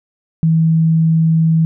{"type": "tone", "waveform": "sine", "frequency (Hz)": 161.9, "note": "E3", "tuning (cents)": -31, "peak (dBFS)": -9, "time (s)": [0.43, 1.65], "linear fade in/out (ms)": 0, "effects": []}